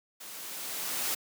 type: noise with level ramp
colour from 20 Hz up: white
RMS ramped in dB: -45 to -30 dBFS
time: 0.2-1.15 s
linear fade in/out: 10 ms
effects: high-pass 200 Hz 12 dB/octave